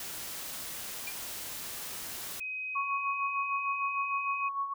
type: noise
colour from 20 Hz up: white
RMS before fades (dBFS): -40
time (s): 0-2.4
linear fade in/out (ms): 2
type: tone with exponential decay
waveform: triangle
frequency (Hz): 2394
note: D7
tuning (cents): +33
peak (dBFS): -32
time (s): 1.07-1.16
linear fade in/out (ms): 5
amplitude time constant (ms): 19
type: tone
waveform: sine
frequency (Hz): 2522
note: D#7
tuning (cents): +23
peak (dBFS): -34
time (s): 2.4-4.49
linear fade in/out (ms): 10
type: tone with tremolo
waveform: sine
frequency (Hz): 1108.7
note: C#6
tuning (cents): 0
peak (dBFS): -28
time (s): 2.75-4.74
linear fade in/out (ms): 10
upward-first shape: sine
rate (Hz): 6.6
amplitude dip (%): 60
effects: none